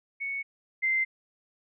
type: tone pair in turn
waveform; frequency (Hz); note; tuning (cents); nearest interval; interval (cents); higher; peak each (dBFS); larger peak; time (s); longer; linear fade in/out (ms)
sine; 2217 / 2081; C#7 / C7; 0 / -10; minor second; 110; first; -30 / -23; second; 0.2-0.43 / 0.82-1.05; neither; 20
effects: none